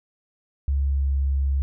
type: tone with pitch glide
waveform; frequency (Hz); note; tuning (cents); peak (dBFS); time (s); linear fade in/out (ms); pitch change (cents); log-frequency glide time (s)
sine; 69.3 to 68.54; C#2 to C#2; 0 to -19; -19; 0.68-1.62; 0; -19; 0.82-1.12
effects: none